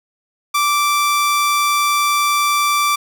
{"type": "tone", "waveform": "sawtooth", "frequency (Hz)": 1170, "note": "D6", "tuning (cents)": -7, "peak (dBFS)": -10, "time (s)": [0.54, 2.96], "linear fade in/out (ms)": 10, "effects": []}